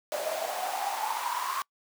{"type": "noise with high-pass filter sweep", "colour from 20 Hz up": "pink", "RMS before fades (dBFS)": -32, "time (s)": [0.12, 1.62], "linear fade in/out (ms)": 0, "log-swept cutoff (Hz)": [590, 1100], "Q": 9.8, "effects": ["noise-tail reverb RT60 0.1 s tail -25 dB re dry"]}